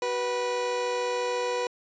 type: tone pair together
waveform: 30% pulse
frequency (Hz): 376 / 490.1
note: F#4 / B4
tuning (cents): +28 / -13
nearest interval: perfect fourth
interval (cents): 459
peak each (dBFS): -33 / -24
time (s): 0.02-1.67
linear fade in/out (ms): 2
effects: resampled to 16000 Hz